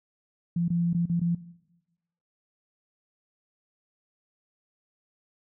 sine tone with dropouts, 171.3 Hz, F3, 33 cents flat, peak -23 dBFS, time 0.56-1.35 s, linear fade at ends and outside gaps 5 ms, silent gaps 0.682-0.702 / 0.932-0.946 / 1.057-1.096 / 1.197-1.214 s, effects noise-tail reverb RT60 1.0 s tail -18 dB re dry

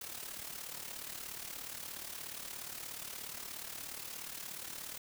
white noise with amplitude modulation, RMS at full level -42 dBFS, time 0.01-4.98 s, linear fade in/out 5 ms, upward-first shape sine, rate 36.9 Hz, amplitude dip 65%, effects none

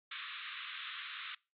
white band-pass noise, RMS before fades -45 dBFS, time 0.11-1.35 s, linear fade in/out 5 ms, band 1100 to 3800 Hz, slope 96 dB/octave, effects noise-tail reverb RT60 0.3 s tail -24 dB re dry + AAC 64 kbps

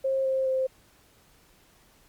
sine tone with pitch steps, 534 / 528.8 / 523.6 Hz, C5 / C5 / C5, +35 / +18 / +1 cents, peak -23 dBFS, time 0.04-0.67 s, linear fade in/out 10 ms, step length 210 ms, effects pink hiss -60 dBFS RMS until 2.08 s + Opus 48 kbps

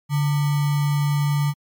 sine tone with sample-and-hold, 144.8 Hz, D3, 24 cents flat, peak -17 dBFS, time 0.09-1.54 s, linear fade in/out 50 ms, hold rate 1050 Hz, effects MP3 96 kbps

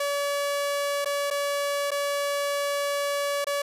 sawtooth tone with dropouts, 570 Hz, C#5, 48 cents sharp, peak -21 dBFS, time 0-3.62 s, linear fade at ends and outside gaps 5 ms, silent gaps 1.047-1.057 / 1.303-1.309 / 1.907-1.915 / 3.445-3.468 s, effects resampled to 32000 Hz + 9-bit

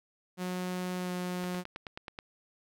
sawtooth tone with pitch glide, 181.8 to 180.13 Hz, F#3 to F#3, -30 to -46 cents, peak -29 dBFS, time 0.37-1.64 s, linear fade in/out 50 ms, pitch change -16 cents, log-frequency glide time 0.97-1.11 s
click train, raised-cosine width 0.3 ms, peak -24 dBFS, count 8, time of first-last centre 1.44-2.189 s, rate 9.35 Hz
effects none

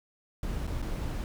brown noise with dropouts, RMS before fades -33 dBFS, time 0.43-1.24 s, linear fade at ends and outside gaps 1 ms, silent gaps 0.669-0.675 / 0.818-0.825 s, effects none

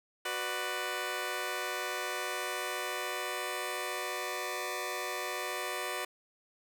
10% pulse chord, B minor, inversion second, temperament just, 370.4 / 493.9 / 592.7 Hz, F#4 / B4 / D5, +2 / 0 / +16 cents, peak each -30 dBFS, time 0.25-6.05 s, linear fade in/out 5 ms, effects none

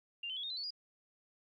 sine tone with pitch steps, 2794 / 3065 / 3361 / 3687 / 4044 / 4435 / 4865 Hz, F7 / G7 / G#7 / A#7 / B7 / C#8 / D#8, 0 / -40 / +20 / -20 / +40 / 0 / -40 cents, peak -38 dBFS, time 0.23-0.706 s, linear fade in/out 5 ms, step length 68 ms, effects 13-bit

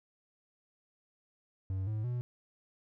triangle tone with pitch steps, 95.1 / 107.99 / 122.62 Hz, F#2 / A2 / B2, +48 / -32 / -12 cents, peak -30 dBFS, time 1.7-2.21 s, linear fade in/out 0 ms, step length 170 ms, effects none

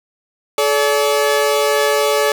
sawtooth tone pair together, 429.7 / 573.6 Hz, A4 / D5, -41 / -41 cents, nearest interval perfect fourth, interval 500 cents, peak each -12 dBFS, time 0.58-2.32 s, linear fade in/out 2 ms, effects none

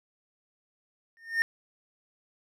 triangle tone with exponential growth, 1826 Hz, A#6, 36 cents flat, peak -17 dBFS, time 1.17-1.42 s, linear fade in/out 0 ms, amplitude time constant 53 ms, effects none

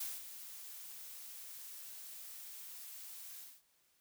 blue noise with ADSR envelope, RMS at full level -40 dBFS, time 0-3.62 s, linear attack 8 ms, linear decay 210 ms, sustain -10 dB, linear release 230 ms, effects white hiss -74 dBFS RMS until 4 s

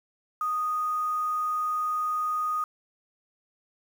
sine tone with quantisation, 1240 Hz, D#6, 6 cents flat, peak -25 dBFS, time 0.41-2.64 s, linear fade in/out 2 ms, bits 8, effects none

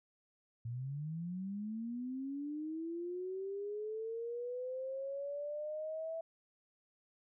sine linear sweep, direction up, 113.3 to 659.3 Hz, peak -38 dBFS, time 0.65-6.21 s, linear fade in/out 5 ms, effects none

